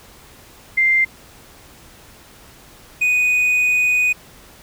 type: tone pair in turn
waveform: sine / triangle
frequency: 2093 / 2484 Hz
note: C7 / D#7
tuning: 0 / -3 cents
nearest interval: minor third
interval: 297 cents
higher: second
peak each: -12 dBFS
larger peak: neither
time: 0.77-1.05 / 3.01-4.13 s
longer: second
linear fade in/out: 10 ms
effects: pink hiss -45 dBFS RMS until 4.62 s